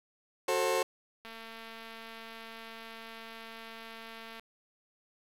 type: chord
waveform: 30% pulse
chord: F# diminished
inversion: none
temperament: just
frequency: 370 / 444 / 532.8 Hz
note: F#4 / A4 / C5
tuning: 0 / +16 / +31 cents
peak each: -31 / -30 / -28 dBFS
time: 0.48-0.83 s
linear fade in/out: 5 ms
type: click train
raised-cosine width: 0.3 ms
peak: -31 dBFS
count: 712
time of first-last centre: 1.25-4.396 s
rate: 226 Hz
effects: resampled to 32000 Hz + 8-bit